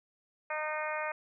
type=harmonic tone; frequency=306.7 Hz; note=D#4; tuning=25 cents flat; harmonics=2 / 3 / 4 / 5 / 6 / 7 / 8; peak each=-37 / -39 / -40 / -41 / -42 / -42 / -43 dBFS; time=0.5-1.12 s; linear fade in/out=5 ms; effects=none